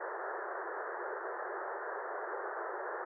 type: band-pass noise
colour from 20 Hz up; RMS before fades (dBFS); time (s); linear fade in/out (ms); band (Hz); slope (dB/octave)
pink; -40; 0-3.05; 10; 360 to 1800; 96
effects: none